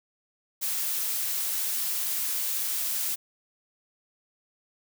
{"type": "noise", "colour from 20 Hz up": "blue", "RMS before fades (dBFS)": -29, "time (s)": [0.61, 3.16], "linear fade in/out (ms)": 20, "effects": []}